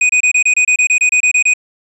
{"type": "tone bursts", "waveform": "square", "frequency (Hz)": 2489, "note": "D#7", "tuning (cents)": 0, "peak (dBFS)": -9, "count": 14, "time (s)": [0.01, 1.537], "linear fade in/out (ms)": 5, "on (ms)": 84, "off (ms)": 27, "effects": ["resampled to 24000 Hz"]}